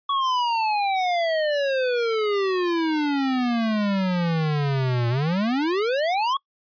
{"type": "exponential two-way sweep", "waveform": "square", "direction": "down then up", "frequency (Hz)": [1128, 116.54, 1128], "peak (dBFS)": -21, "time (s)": [0.09, 6.37], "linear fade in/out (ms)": 5, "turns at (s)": 5.09, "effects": ["noise-tail reverb RT60 0.1 s tail -25 dB re dry", "resampled to 11025 Hz"]}